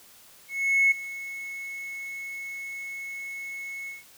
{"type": "tone with ADSR envelope", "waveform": "triangle", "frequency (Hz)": 2192, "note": "C#7", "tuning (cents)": -20, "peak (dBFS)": -13, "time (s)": [0.48, 4.04], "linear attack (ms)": 430, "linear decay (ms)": 14, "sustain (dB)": -19, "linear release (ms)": 160, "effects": ["tanh soft clip ceiling -14 dBFS", "white hiss -53 dBFS RMS until 4.17 s"]}